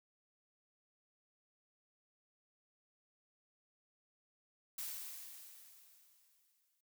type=noise with exponential decay; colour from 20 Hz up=blue; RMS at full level=-42 dBFS; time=4.78-6.81 s; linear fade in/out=5 ms; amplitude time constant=440 ms; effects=noise-tail reverb RT60 0.1 s tail -18 dB re dry